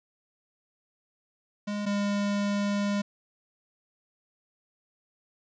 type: tone pair in turn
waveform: square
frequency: 206.2 / 203 Hz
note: G#3 / G#3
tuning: -12 / -39 cents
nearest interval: unison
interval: 27 cents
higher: first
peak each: -30 / -26 dBFS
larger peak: second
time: 1.67-1.86 / 1.86-3.02 s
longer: second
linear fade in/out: 10 ms
effects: resampled to 16000 Hz + 11-bit